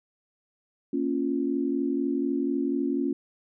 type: chord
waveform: sine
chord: Bb minor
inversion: none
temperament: equal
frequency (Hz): 233.1 / 277.2 / 349.2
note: Bb3 / Db4 / F4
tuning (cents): 0 / 0 / 0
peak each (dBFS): -31 / -26 / -30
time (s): 0.93-3.13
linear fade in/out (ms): 5
effects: none